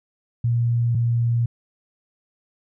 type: tone pair in turn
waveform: sine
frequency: 118.3 / 117.87 Hz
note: A#2 / A#2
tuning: +26 / +20 cents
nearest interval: unison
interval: 6 cents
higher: first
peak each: -17 dBFS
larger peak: neither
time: 0.44-0.95 / 0.95-1.46 s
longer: neither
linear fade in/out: 5 ms
effects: none